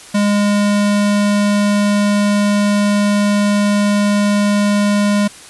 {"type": "tone", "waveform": "square", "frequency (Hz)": 205, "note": "G#3", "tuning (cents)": -22, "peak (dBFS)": -12, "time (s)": [0.14, 5.28], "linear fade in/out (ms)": 10, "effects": ["white hiss -37 dBFS RMS until 5.49 s", "resampled to 24000 Hz"]}